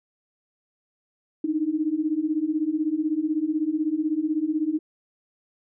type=beating tone pair; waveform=sine; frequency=300 / 316 Hz; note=D4 / D#4; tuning=+37 / +27 cents; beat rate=16 Hz; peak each=-26 / -24 dBFS; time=1.44-4.79 s; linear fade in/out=5 ms; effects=none